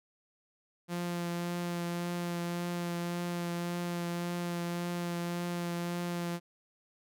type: tone with vibrato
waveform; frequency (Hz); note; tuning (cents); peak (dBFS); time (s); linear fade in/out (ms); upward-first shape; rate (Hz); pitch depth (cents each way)
sawtooth; 173.5; F3; -11; -29; 0.88-6.4; 50; triangle; 1.8; 15
effects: none